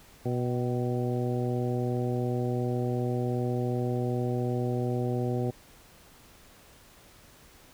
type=harmonic tone with a mistuned harmonic; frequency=122.7 Hz; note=B2; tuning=11 cents flat; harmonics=1 / 2 / 3 / 4 / 5 / 6; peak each=-29 / -33 / -33 / -36 / -40 / -40 dBFS; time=0.25-5.51 s; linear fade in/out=10 ms; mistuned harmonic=6; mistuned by=+58 cents; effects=pink hiss -55 dBFS RMS until 7.73 s